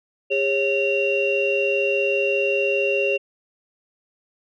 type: tone cluster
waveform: sine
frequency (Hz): 404 / 549 / 2757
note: G#4 / C#5 / F7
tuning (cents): -48 / -17 / -23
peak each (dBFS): -22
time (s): 0.3-3.18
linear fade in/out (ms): 20
effects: tanh soft clip ceiling -10 dBFS